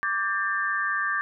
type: tone cluster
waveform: sine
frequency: 1170 / 1595 / 1791 Hz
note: D6 / G6 / A6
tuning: -7 / +30 / +30 cents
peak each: -28 dBFS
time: 0.03-1.21 s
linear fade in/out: 0 ms
effects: none